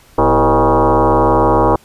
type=tone with frequency modulation; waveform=sine; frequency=246.9 Hz; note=B3; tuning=in tune; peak=-8 dBFS; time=0.18-1.76 s; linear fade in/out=5 ms; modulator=143 Hz; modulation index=6.1; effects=pink hiss -47 dBFS RMS until 1.84 s + resampled to 32000 Hz